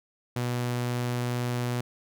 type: tone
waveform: sawtooth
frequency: 122.2 Hz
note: B2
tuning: 18 cents flat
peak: -23 dBFS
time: 0.36-1.81 s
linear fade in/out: 5 ms
effects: none